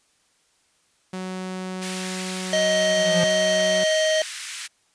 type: tone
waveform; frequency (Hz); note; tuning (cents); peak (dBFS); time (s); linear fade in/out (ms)
sawtooth; 185.8; F#3; +7; -25; 1.13-3.84; 5
type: high-pass noise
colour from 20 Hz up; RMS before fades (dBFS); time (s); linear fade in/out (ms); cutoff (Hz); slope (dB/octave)
pink; -33; 1.81-4.68; 20; 1700; 24
type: harmonic tone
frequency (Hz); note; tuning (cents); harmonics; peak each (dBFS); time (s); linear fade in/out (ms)
628; D#5; +16; 1 / 3 / 5 / 7 / 9 / 10; -19 / -27 / -27 / -34 / -37 / -34; 2.53-4.22; 2
type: tone with exponential growth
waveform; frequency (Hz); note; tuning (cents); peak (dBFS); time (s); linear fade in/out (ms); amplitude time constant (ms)
square; 174.61; F3; 0; -19; 2.78-3.24; 5; 100
effects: white hiss -64 dBFS RMS until 4.94 s + resampled to 22050 Hz